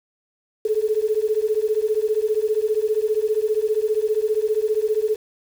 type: beating tone pair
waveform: sine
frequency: 423.7 / 438.7 Hz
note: G#4 / A4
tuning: +35 / -5 cents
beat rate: 15 Hz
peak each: -21 dBFS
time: 0.65-5.16 s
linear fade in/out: 5 ms
effects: 7-bit